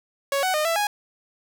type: tone with pitch steps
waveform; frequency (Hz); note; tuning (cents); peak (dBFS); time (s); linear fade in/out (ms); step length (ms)
sawtooth; 556 / 747 / 611 / 664 / 828; C#5 / F#5 / D#5 / E5 / G#5; +5 / +16 / -32 / +12 / -5; -17; 0.32-0.87; 2; 110
effects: none